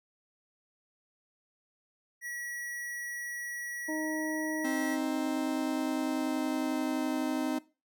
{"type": "tone", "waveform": "square", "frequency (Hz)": 1927, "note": "B6", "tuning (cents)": -43, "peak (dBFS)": -37, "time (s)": [2.21, 4.98], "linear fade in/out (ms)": 50}
{"type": "harmonic tone", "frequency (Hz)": 311.1, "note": "D#4", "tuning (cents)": 0, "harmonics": [1, 2, 3], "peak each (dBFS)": [-33, -39, -43], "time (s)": [3.88, 7.59], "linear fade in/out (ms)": 10}
{"type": "tone with pitch glide", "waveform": "45% pulse", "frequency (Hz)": [262.5, 258.7], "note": ["C4", "C4"], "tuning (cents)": [6, -19], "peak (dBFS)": -32, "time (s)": [4.64, 7.59], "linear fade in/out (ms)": 10, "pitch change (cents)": -25, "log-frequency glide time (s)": [4.99, 7.23]}
{"effects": ["noise-tail reverb RT60 0.3 s tail -19 dB re dry"]}